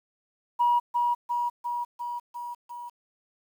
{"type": "tone with echo", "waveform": "sine", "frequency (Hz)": 961, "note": "B5", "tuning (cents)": -48, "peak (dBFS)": -18, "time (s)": [0.59, 0.8], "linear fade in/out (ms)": 20, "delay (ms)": 350, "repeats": 6, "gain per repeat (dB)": -3, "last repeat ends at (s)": 2.9, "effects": ["tanh soft clip ceiling -15 dBFS", "9-bit"]}